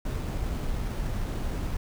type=noise with sample-and-hold; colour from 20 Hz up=brown; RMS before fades=-30 dBFS; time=0.05-1.77 s; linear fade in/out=5 ms; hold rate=7350 Hz; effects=none